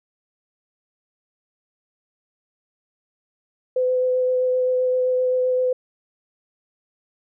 sine tone with vibrato, 507 Hz, B4, 45 cents sharp, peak -17 dBFS, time 3.76-5.73 s, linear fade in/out 5 ms, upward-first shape sine, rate 7.7 Hz, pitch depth 10 cents each way, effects none

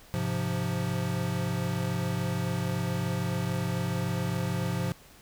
square chord, F minor, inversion first, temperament equal, 103.83 / 130.81 / 174.61 Hz, Ab2 / C3 / F3, 0 / 0 / 0 cents, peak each -34 / -33 / -32 dBFS, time 0.14-4.92 s, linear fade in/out 0 ms, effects pink hiss -54 dBFS RMS until 5.21 s

